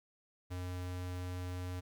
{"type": "tone", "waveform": "square", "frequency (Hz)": 90.3, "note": "F#2", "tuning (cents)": -42, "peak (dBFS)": -39, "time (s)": [0.5, 1.81], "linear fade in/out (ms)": 20, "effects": ["13-bit"]}